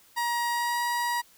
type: tone with pitch glide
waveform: 30% pulse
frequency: 950 to 957.7 Hz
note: A#5 to A#5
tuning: +33 to +46 cents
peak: -23 dBFS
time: 0.16-1.22 s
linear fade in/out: 20 ms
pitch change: +13 cents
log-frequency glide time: 0.51-0.83 s
effects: white hiss -58 dBFS RMS until 1.37 s